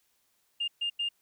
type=tone bursts at uneven times; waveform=sine; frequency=2815 Hz; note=F7; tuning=13 cents sharp; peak=-27 dBFS; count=3; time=0.6-0.68 / 0.81-0.9 / 0.99-1.09 s; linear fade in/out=10 ms; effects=tanh soft clip ceiling -23 dBFS + white hiss -72 dBFS RMS until 1.21 s